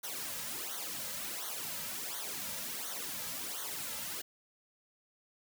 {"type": "noise with flanger", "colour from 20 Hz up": "white", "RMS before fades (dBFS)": -40, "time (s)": [0.03, 4.22], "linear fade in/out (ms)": 10, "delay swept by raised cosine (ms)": [0.39, 2.79], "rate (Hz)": 1.4, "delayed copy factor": -0.8, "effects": []}